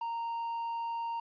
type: tone with quantisation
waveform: triangle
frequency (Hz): 927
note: A#5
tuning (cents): -10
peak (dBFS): -31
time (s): 0.01-1.2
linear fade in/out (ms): 5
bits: 10
effects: resampled to 11025 Hz